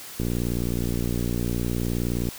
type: click train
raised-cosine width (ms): 3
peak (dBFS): -14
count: 125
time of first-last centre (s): 0.2-2.288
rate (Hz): 59.4
effects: white hiss -40 dBFS RMS until 2.38 s